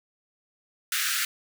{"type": "high-pass noise", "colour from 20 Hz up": "pink", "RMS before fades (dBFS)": -27, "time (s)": [0.92, 1.25], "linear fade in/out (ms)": 2, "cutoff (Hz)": 1300, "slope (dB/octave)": 96, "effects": []}